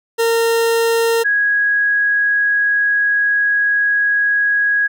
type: tone pair in turn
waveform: 40% pulse / sine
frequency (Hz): 459.5 / 1657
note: A#4 / G#6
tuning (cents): -25 / -4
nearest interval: octave + minor seventh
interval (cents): 2221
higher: second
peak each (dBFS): -12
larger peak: neither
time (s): 0.18-1.24 / 1.24-4.88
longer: second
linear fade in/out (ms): 20
effects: none